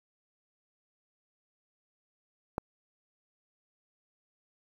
click, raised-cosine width 1 ms, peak -16 dBFS, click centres 2.581 s, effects 8-bit

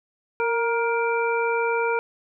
harmonic tone with a mistuned harmonic, 469.8 Hz, A#4, 13 cents sharp, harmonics 1 / 2 / 3 / 5, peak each -23 / -26 / -28 / -30 dBFS, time 0.4-1.99 s, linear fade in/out 0 ms, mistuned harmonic 1, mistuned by -27 cents, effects none

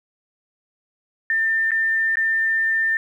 sine tone with dropouts, 1796 Hz, A6, 35 cents sharp, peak -17 dBFS, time 1.3-2.97 s, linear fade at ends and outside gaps 1 ms, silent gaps 1.708-1.717 / 2.156-2.17 s, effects 9-bit

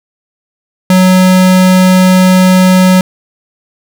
square tone, 185 Hz, F#3, in tune, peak -4 dBFS, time 0.9-3.01 s, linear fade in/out 2 ms, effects none

